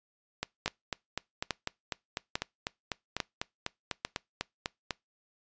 two click trains, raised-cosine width 0.2 ms, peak -14 / -12 dBFS, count 19 / 5, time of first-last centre 0.43-4.908 / 0.66-4.05 s, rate 4.02 / 1.18 Hz, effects noise-tail reverb RT60 0.2 s tail -24 dB re dry + resampled to 16000 Hz

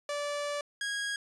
sawtooth tone pair in turn, 581 / 1643.3 Hz, D5 / G#6, -19 / -19 cents, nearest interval octave + tritone, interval 1800 cents, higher second, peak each -28 dBFS, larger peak neither, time 0.09-0.61 / 0.81-1.16 s, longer first, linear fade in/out 2 ms, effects resampled to 22050 Hz

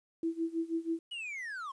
sine tone with tremolo, 329.6 Hz, E4, in tune, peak -28 dBFS, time 0.23-0.99 s, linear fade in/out 2 ms, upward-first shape sine, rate 6.2 Hz, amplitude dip 90%
triangle linear sweep, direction down, 2960 to 1033 Hz, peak -36 dBFS, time 1.11-1.72 s, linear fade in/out 10 ms
effects resampled to 22050 Hz + 11-bit

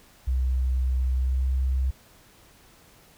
sine tone with pitch glide, 64 to 65.31 Hz, C2 to C2, -38 to -3 cents, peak -21 dBFS, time 0.27-1.91 s, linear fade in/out 10 ms, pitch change +35 cents, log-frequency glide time 1.15-1.52 s, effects pink hiss -55 dBFS RMS until 3.17 s

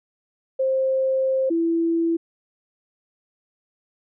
sine tone pair in turn, 528 / 332.6 Hz, C5 / E4, +16 / +16 cents, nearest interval minor sixth, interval 800 cents, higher first, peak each -18 dBFS, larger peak neither, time 0.59-1.5 / 1.5-2.17 s, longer first, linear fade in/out 10 ms, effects none

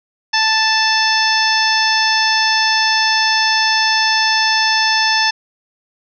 harmonic tone, 880 Hz, A5, in tune, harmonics 1 / 2 / 3 / 4 / 5 / 6 / 7, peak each -18 / -17 / -22 / -23 / -24 / -17 / -27 dBFS, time 0.33-5.31 s, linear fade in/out 10 ms, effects none

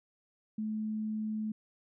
sine tone, 216 Hz, A3, 32 cents flat, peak -32 dBFS, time 0.58-1.52 s, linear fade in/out 5 ms, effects none

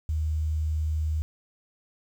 sine tone with quantisation, 77.78 Hz, D#2, in tune, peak -24 dBFS, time 0.09-1.22 s, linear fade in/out 0 ms, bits 9, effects none

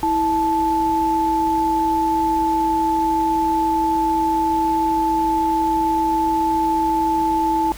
sine tone pair together, 326.1 / 873.4 Hz, E4 / A5, -19 / -13 cents, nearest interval octave + perfect fourth, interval 1706 cents, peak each -21 / -17 dBFS, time 0.03-7.72 s, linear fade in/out 0 ms, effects added 54 Hz sine -36 dBFS peak until 7.77 s + pink hiss -38 dBFS RMS until 7.77 s

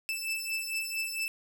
sawtooth beating tone pair, 2637 / 2641.4 Hz, E7 / E7, 0 / +3 cents, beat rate 4.4 Hz, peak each -32 / -31 dBFS, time 0.09-1.28 s, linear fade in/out 0 ms, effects none

